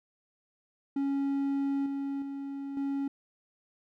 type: tone with level steps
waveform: triangle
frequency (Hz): 277.2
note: C#4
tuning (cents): 0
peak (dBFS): -25 / -29 / -33 / -27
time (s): 0.96-3.08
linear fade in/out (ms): 5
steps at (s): 1.86 / 2.22 / 2.77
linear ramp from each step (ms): 2
effects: none